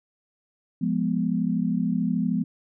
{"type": "chord", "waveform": "sine", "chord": "F diminished", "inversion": "none", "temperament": "equal", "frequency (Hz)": [174.61, 207.7, 246.9], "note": ["F3", "Ab3", "Cb4"], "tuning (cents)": [0, 0, 0], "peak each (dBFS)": -26, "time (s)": [0.81, 2.44], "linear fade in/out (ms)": 10, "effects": []}